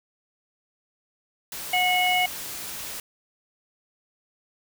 white noise, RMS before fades -35 dBFS, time 1.52-3 s, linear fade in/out 2 ms
harmonic tone, 729 Hz, F#5, 26 cents flat, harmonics 1 / 3 / 4, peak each -23 / -23 / -26 dBFS, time 1.73-2.26 s, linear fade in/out 5 ms
effects none

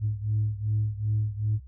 sine beating tone pair, 105.7 / 108.3 Hz, G#2 / A2, +31 / -27 cents, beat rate 2.6 Hz, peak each -25 / -28 dBFS, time 0-1.6 s, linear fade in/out 50 ms, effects tanh soft clip ceiling -18 dBFS + added 65 Hz sine -43 dBFS peak until 1.67 s

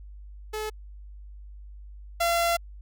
sawtooth tone pair in turn, 430 / 682.6 Hz, A4 / F5, -40 / -40 cents, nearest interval minor sixth, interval 800 cents, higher second, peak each -26 / -18 dBFS, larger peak second, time 0.53-0.7 / 2.2-2.57 s, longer second, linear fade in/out 10 ms, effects added 50 Hz sine -41 dBFS peak until 2.81 s

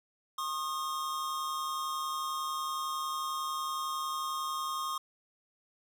square tone pair together, 1080 / 1231 Hz, C#6 / D#6, -45 / -19 cents, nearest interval major second, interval 226 cents, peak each -36 / -37 dBFS, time 0.38-4.98 s, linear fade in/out 5 ms, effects none

